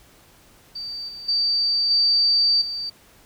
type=tone with level steps; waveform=sine; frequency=4632 Hz; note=D8; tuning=25 cents flat; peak=-29 / -34 / -18 / -15 / -26 dBFS; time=0.75-2.9 s; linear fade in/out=10 ms; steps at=1.08 / 1.28 / 1.9 / 2.61 s; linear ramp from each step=10 ms; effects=pink hiss -53 dBFS RMS until 3.25 s